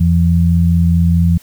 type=tone pair together; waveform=sine; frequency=85.3 / 170 Hz; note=F2 / F3; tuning=-40 / -46 cents; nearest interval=octave; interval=1194 cents; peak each=-11 dBFS; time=0-1.38 s; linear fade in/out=10 ms; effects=white hiss -45 dBFS RMS until 1.42 s